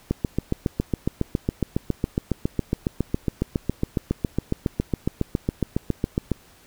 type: click train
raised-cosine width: 3 ms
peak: -8 dBFS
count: 46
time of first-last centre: 0.11-6.317 s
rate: 7.25 Hz
effects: pink hiss -53 dBFS RMS until 6.66 s